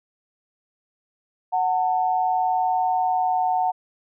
sine tone pair together, 740 / 900.2 Hz, F#5 / A5, 0 / +39 cents, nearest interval minor third, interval 339 cents, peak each -20 / -24 dBFS, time 1.52-3.72 s, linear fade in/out 20 ms, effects none

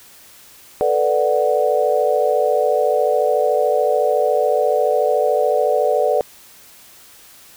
sine chord, B minor seventh, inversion third, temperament equal, 440 / 493.9 / 587.3 / 740 Hz, A4 / B4 / D5 / F#5, 0 / 0 / 0 / 0 cents, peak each -20 / -19 / -18 / -21 dBFS, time 0.81-6.21 s, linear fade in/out 0 ms, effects white hiss -45 dBFS RMS until 7.56 s

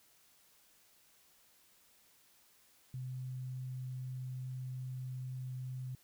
sine tone, 128.4 Hz, C3, 32 cents flat, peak -39 dBFS, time 2.94-5.95 s, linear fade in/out 2 ms, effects white hiss -67 dBFS RMS until 6.03 s

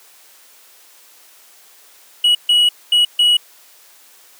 triangle tone bursts at uneven times, 2918 Hz, F#7, 25 cents flat, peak -8 dBFS, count 4, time 2.24-2.35 / 2.49-2.69 / 2.92-3.05 / 3.19-3.37 s, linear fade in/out 5 ms, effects white hiss -47 dBFS RMS until 4.39 s + high-pass 400 Hz 12 dB/octave

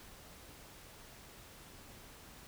silence, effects pink hiss -55 dBFS RMS until 2.47 s

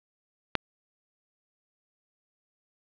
click, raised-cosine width 0.3 ms, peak -7 dBFS, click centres 0.553 s, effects resampled to 11025 Hz + 7-bit

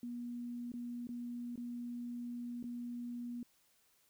sine tone with dropouts, 240.7 Hz, B3, 44 cents flat, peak -40 dBFS, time 0.03-3.43 s, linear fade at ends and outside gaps 2 ms, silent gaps 0.719-0.738 / 1.071-1.09 / 1.558-1.576 / 2.628-2.64 s, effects white hiss -72 dBFS RMS until 4.09 s

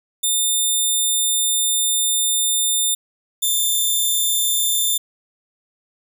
10% pulse tone pair in turn, 3600 / 3567 Hz, A7 / A7, +39 / +23 cents, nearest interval unison, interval 16 cents, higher first, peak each -9 dBFS, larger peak neither, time 0.23-2.95 / 3.42-4.98 s, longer first, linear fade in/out 10 ms, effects none

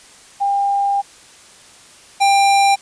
sine / square tone pair in turn, 800 / 794 Hz, G5 / G5, +35 / +22 cents, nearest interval unison, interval 13 cents, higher first, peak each -14 / -11 dBFS, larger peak second, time 0.4-1.02 / 2.2-2.76 s, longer first, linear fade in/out 20 ms, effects white hiss -44 dBFS RMS until 2.81 s + resampled to 22050 Hz

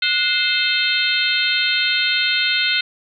harmonic tone with a mistuned harmonic, 523.3 Hz, C5, in tune, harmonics 3 / 4 / 5 / 6 / 7 / 8, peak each -23 / -23 / -23 / -23 / -23 / -23 dBFS, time 0.02-2.81 s, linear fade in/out 5 ms, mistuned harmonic 3, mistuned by -120 cents, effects none

